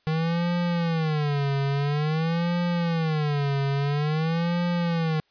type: tone with vibrato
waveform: square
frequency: 155.56 Hz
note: D#3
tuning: in tune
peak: -23 dBFS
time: 0.07-5.2 s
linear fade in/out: 0 ms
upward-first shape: sine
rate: 0.49 Hz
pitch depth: 200 cents each way
effects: white hiss -67 dBFS RMS until 5.3 s + resampled to 11025 Hz